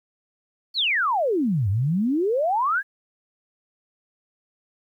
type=exponential two-way sweep; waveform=sine; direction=down then up; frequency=4610 to 92.5 to 1713 Hz; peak=-19 dBFS; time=0.74-2.83 s; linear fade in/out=50 ms; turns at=1.69 s; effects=10-bit